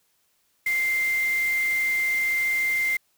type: tone in noise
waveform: sine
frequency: 2093 Hz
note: C7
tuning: in tune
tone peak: -21 dBFS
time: 0.66-2.97 s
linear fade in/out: 5 ms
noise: white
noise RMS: -38 dBFS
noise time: 0.66-2.97 s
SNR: +14 dB
effects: white hiss -68 dBFS RMS until 3.17 s